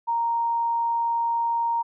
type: tone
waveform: sine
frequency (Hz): 931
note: A#5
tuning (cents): -2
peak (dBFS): -21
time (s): 0.07-1.83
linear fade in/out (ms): 20
effects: none